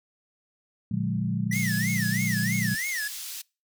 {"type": "chord", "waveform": "sine", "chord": "Bb dominant seventh", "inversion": "none", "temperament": "equal with one note detuned", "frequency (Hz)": [116.54, 146.83, 179.01, 207.7], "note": ["Bb2", "D3", "F3", "Ab3"], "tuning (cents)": [0, 0, 43, 0], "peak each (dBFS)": [-30, -33, -28, -30], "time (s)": [0.91, 2.75], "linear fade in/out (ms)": 5}
{"type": "tone with vibrato", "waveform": "square", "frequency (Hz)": 1909, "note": "A#6", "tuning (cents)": 41, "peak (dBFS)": -29, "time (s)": [1.51, 3.08], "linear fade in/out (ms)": 5, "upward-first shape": "sine", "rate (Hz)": 3.1, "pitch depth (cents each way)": 230}
{"type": "high-pass noise", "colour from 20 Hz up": "pink", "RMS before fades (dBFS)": -37, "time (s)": [1.52, 3.42], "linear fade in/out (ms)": 10, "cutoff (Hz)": 4000, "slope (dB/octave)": 12}
{"effects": ["noise-tail reverb RT60 0.3 s tail -25 dB re dry"]}